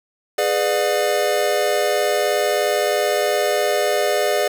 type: chord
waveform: square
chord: G# diminished seventh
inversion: none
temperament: just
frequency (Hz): 415.3 / 498.4 / 598 / 717.6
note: G#4 / B4 / D5 / F5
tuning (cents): 0 / +16 / +31 / +47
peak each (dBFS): -23 / -25 / -21 / -25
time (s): 0.38-4.48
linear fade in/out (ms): 5
effects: 9-bit